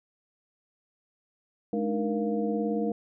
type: tone cluster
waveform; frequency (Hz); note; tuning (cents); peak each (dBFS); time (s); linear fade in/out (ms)
sine; 211.2 / 290.8 / 309 / 470.1 / 694; G#3 / D4 / D#4 / A#4 / F5; +29 / -17 / -12 / +15 / -11; -29 / -37 / -33 / -30 / -37; 1.73-2.92; 2
effects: none